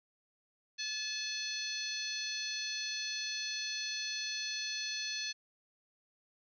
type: harmonic tone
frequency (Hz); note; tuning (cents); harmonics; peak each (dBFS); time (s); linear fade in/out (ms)
863; A5; -34; 2 / 3 / 4 / 5 / 6 / 7; -45 / -43 / -44 / -39 / -49 / -44; 0.78-5.33; 20
effects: none